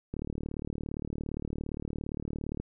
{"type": "click train", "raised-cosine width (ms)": 3, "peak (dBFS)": -22, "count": 93, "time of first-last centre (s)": [0.14, 2.6], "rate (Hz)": 37.4, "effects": []}